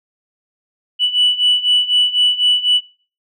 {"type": "beating tone pair", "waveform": "sine", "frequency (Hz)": [2960, 2964], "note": ["F#7", "F#7"], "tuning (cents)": [0, 2], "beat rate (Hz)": 4, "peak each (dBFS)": [-15, -12], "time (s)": [0.99, 2.81], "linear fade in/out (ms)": 50, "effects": ["noise-tail reverb RT60 0.4 s tail -23 dB re dry", "tanh soft clip ceiling -6 dBFS"]}